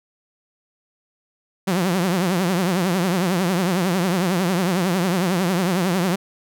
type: tone with vibrato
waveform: sawtooth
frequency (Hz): 181.2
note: F#3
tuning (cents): -36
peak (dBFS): -14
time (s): 1.67-6.16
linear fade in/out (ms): 10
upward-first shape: triangle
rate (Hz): 11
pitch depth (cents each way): 170
effects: none